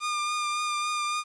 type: tone with vibrato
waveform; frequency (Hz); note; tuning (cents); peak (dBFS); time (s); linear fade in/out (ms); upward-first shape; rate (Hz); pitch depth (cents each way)
sawtooth; 1207; D6; +47; -23; 0-1.24; 50; triangle; 3.6; 23
effects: resampled to 22050 Hz + 10-bit